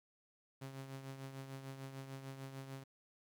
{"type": "tone with tremolo", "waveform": "sawtooth", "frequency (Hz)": 135, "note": "C#3", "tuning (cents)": -45, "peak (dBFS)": -40, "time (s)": [0.61, 2.84], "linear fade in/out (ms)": 10, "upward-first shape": "triangle", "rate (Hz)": 6.7, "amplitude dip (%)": 60, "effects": ["12-bit"]}